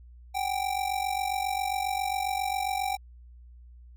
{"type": "ring-modulated tone", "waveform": "square", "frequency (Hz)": 779, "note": "G5", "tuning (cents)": -11, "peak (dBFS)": -25, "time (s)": [0.34, 2.97], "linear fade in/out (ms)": 20, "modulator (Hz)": 23.7, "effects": ["added 60 Hz sine -47 dBFS peak until 3.96 s"]}